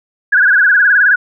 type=tone with vibrato; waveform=sine; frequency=1568 Hz; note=G6; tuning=in tune; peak=-6 dBFS; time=0.32-1.16 s; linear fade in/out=10 ms; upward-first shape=sine; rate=19 Hz; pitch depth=130 cents each way; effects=none